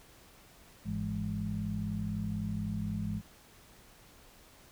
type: harmonic tone with a mistuned harmonic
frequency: 51.91 Hz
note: G#1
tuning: in tune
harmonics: 1 / 2 / 3 / 4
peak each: -43 / -37 / -38 / -36 dBFS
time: 0.84-3.22 s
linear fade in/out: 50 ms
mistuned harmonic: 3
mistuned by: +130 cents
effects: pink hiss -58 dBFS RMS until 4.71 s